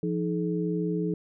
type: tone cluster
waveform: sine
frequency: 172.2 / 313.2 / 427.2 Hz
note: F3 / D#4 / G#4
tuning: -24 / +11 / +49 cents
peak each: -28 / -31 / -31 dBFS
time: 0.03-1.14 s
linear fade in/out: 2 ms
effects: none